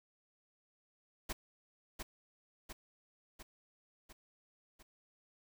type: noise with echo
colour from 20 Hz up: pink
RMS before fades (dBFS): -39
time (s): 1.29-1.33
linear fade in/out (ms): 10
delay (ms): 700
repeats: 5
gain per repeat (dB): -4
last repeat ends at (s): 4.83
effects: none